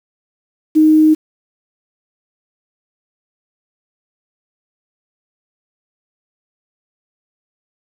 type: tone with quantisation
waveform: sine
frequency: 311.1 Hz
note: D#4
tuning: in tune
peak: -6 dBFS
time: 0.75-1.15 s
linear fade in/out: 20 ms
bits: 6
effects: none